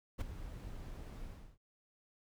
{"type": "noise with ADSR envelope", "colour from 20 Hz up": "brown", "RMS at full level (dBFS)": -33, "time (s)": [0.18, 1.58], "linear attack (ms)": 32, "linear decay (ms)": 10, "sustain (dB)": -13, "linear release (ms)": 340, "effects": []}